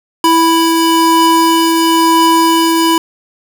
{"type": "tone pair together", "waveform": "square", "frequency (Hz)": [329.6, 987.8], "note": ["E4", "B5"], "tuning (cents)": [0, 0], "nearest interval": "octave + perfect fifth", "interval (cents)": 1900, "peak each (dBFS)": -11, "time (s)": [0.24, 2.98], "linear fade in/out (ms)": 2, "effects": []}